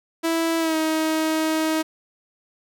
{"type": "tone with pitch glide", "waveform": "sawtooth", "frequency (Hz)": [329.1, 316.2], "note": ["E4", "D#4"], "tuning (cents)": [-3, 28], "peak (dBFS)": -16, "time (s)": [0.23, 1.83], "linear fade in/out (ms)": 20, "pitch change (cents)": -69, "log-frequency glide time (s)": [0.59, 0.76], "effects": []}